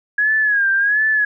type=tone with vibrato; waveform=sine; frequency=1661.2 Hz; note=G#6; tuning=in tune; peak=-13 dBFS; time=0.18-1.25 s; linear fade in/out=5 ms; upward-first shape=sine; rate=1.4 Hz; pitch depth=90 cents each way; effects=none